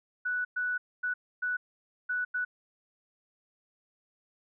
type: tone bursts at uneven times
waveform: sine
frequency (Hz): 1480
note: F#6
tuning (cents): 0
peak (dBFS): -28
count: 6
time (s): 0.25-0.45 / 0.56-0.78 / 1.03-1.14 / 1.42-1.57 / 2.09-2.25 / 2.34-2.45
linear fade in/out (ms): 10
effects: none